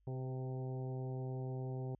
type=harmonic tone with a mistuned harmonic; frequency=130 Hz; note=C3; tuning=11 cents flat; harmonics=1 / 2 / 3 / 4 / 5 / 6 / 7; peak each=-39 / -50 / -47 / -53 / -56 / -55 / -63 dBFS; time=0.07-1.95 s; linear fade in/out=2 ms; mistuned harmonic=4; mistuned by=-22 cents; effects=added 50 Hz sine -70 dBFS peak until 1.99 s